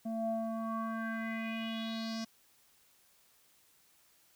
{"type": "tone with low-pass filter sweep", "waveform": "square", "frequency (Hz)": 224.6, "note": "A3", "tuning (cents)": 36, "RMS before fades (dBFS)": -37, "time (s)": [0.05, 2.25], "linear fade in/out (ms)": 10, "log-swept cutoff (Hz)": [530, 5500], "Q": 5.1, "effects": ["white hiss -67 dBFS RMS until 4.35 s"]}